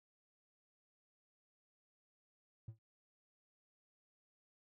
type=tone with exponential decay; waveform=triangle; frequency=111.2 Hz; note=A2; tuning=19 cents sharp; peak=-39 dBFS; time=2.68-2.79 s; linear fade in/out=5 ms; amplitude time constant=22 ms; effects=tanh soft clip ceiling -39 dBFS